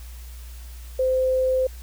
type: tone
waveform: sine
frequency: 517 Hz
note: C5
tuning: 21 cents flat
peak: -18 dBFS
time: 0.99-1.67 s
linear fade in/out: 5 ms
effects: added 60 Hz sine -36 dBFS peak until 1.82 s + white hiss -49 dBFS RMS until 1.82 s